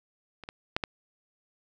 clicks, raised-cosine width 0.3 ms, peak -27 / -22 / -10 / -13 dBFS, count 4, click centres 0.437 / 0.489 / 0.765 / 0.838 s, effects none

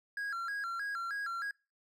triangle tone with vibrato, 1500 Hz, F#6, 23 cents sharp, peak -33 dBFS, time 0.17-1.51 s, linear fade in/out 2 ms, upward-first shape square, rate 3.2 Hz, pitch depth 160 cents each way, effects noise-tail reverb RT60 0.3 s tail -23 dB re dry

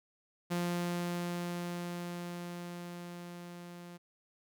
sawtooth tone with level ramp, 174.61 Hz, F3, in tune, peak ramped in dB -27 to -43 dBFS, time 0.5-3.98 s, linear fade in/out 20 ms, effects none

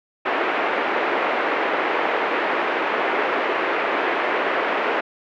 pink band-pass noise, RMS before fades -22 dBFS, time 0.25-5.01 s, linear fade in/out 10 ms, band 350 to 2400 Hz, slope 24 dB/octave, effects none

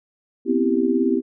sine chord, C major seventh, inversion third, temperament equal with one note detuned, 246.9 / 264.5 / 329.6 / 392 Hz, B3 / C4 / E4 / G4, 0 / +19 / 0 / 0 cents, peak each -22 dBFS, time 0.45-1.22 s, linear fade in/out 50 ms, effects none

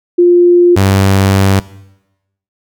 sine / sawtooth tone pair in turn, 351 / 97.2 Hz, F4 / G2, +9 / -14 cents, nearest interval octave + minor seventh, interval 2223 cents, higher first, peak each -3 dBFS, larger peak neither, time 0.18-0.76 / 0.76-1.6 s, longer second, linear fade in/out 10 ms, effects noise-tail reverb RT60 0.9 s tail -19 dB re dry

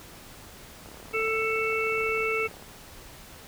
click train, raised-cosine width 1 ms, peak -32 dBFS, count 64, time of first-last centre 0.86-2.625 s, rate 35.7 Hz
harmonic tone, 443.2 Hz, A4, 13 cents sharp, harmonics 1 / 3 / 5 / 6, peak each -28 / -32 / -30 / -31 dBFS, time 1.13-2.48 s, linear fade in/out 20 ms
effects pink hiss -47 dBFS RMS until 3.47 s

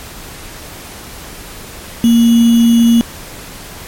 sine tone with sample-and-hold, 232.7 Hz, A#3, 3 cents flat, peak -5 dBFS, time 2.04-3.01 s, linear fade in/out 0 ms, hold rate 3150 Hz, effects pink hiss -31 dBFS RMS until 3.87 s + MP3 64 kbps

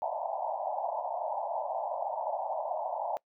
pink band-pass noise, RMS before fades -34 dBFS, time 0.02-3.17 s, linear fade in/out 0 ms, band 590 to 940 Hz, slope 96 dB/octave, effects noise-tail reverb RT60 0.1 s tail -23 dB re dry

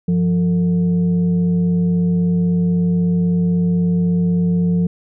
sine tone with frequency modulation, 174.61 Hz, F3, in tune, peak -13 dBFS, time 0.08-4.87 s, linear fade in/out 5 ms, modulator 273 Hz, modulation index 0.37, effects none

